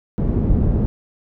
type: low-pass noise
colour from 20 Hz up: pink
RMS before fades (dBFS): -17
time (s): 0.18-0.86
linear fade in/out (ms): 0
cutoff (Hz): 270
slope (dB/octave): 12
effects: none